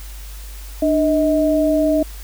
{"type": "tone pair together", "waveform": "sine", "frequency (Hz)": [298.9, 633], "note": ["D4", "D#5"], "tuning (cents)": [31, 30], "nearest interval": "octave + minor second", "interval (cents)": 1299, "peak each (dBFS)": -16, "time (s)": [0.82, 2.03], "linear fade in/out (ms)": 5, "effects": ["added 50 Hz sine -31 dBFS peak until 2.23 s", "white hiss -41 dBFS RMS until 2.23 s"]}